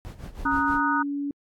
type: noise with tremolo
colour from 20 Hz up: brown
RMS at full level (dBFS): -34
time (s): 0.05-0.8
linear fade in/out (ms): 0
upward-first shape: sine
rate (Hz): 6.3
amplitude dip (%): 80
type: chord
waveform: sine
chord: D# minor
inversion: second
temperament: equal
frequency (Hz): 932.3 / 1244.5 / 1480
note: A#5 / D#6 / F#6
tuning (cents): 0 / 0 / 0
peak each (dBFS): -26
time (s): 0.45-1.03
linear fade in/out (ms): 10
type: tone with pitch glide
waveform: sine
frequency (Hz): 277.2 to 284.3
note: C#4 to C#4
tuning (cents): 0 to +44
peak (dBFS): -26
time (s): 0.45-1.31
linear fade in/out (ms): 2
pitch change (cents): +44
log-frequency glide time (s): 0.57-0.78
effects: AAC 64 kbps